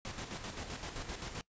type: noise with tremolo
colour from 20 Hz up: pink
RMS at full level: -41 dBFS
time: 0.05-1.41 s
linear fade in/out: 0 ms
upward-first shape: square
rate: 7.7 Hz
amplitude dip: 50%
effects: noise-tail reverb RT60 0.1 s tail -22 dB re dry + resampled to 16000 Hz